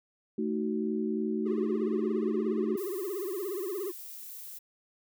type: chord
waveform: sine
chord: D# diminished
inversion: second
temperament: equal with one note detuned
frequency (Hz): 220 / 311.1 / 374.3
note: A3 / D#4 / F#4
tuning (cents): 0 / 0 / +20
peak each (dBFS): -31 / -34 / -33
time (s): 0.38-2.76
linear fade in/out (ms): 5
type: tone with vibrato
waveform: triangle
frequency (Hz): 381.3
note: G4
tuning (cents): -48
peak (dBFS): -30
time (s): 1.45-3.92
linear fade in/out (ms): 20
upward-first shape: triangle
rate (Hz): 17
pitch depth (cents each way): 200
type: noise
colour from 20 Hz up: violet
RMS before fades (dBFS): -44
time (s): 2.77-4.59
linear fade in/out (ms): 10
effects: none